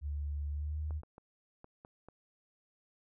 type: tone with pitch glide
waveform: sine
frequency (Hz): 72.8 to 76.42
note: D2 to D#2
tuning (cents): -15 to -31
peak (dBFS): -34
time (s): 0.01-1.02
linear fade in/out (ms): 50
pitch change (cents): +84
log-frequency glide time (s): 0.52-0.79
type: clicks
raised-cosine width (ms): 1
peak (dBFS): -37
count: 6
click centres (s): 0.908 / 1.034 / 1.181 / 1.644 / 1.849 / 2.086
effects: none